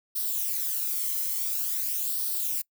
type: noise with flanger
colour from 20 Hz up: violet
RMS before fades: -29 dBFS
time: 0.15-2.62 s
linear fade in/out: 10 ms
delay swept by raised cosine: 0.21 to 0.98 ms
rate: 0.48 Hz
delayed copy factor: +0.6
effects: noise-tail reverb RT60 0.1 s tail -24 dB re dry